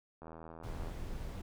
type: click train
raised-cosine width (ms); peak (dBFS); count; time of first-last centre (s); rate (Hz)
1; -35; 56; 0.22-0.897; 81.3
type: noise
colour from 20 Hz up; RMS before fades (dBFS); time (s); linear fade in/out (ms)
brown; -41; 0.63-1.42; 10
effects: none